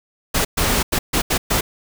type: noise bursts at uneven times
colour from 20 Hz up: pink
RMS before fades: -18 dBFS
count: 6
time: 0.34-0.45 / 0.57-0.83 / 0.92-0.99 / 1.13-1.22 / 1.3-1.38 / 1.5-1.61 s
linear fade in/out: 10 ms
effects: none